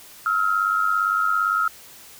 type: tone pair together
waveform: sine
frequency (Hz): 1290 / 1387.6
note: E6 / F6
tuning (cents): -38 / -12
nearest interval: minor second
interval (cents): 126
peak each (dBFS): -21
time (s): 0.26-1.68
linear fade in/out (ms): 2
effects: white hiss -45 dBFS RMS until 2.19 s